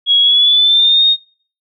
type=tone with pitch glide; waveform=sine; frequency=3322 to 3707 Hz; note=G#7 to A#7; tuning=0 to -10 cents; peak=-7 dBFS; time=0.06-1.17 s; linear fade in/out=50 ms; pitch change=+190 cents; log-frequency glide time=0.21-1.05 s; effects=noise-tail reverb RT60 0.5 s tail -24 dB re dry